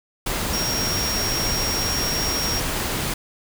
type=tone in noise; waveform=sine; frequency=5588 Hz; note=F8; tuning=in tune; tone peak=-24 dBFS; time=0.53-2.6 s; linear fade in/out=5 ms; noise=pink; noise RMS=-25 dBFS; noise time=0.26-3.14 s; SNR=-2 dB; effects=none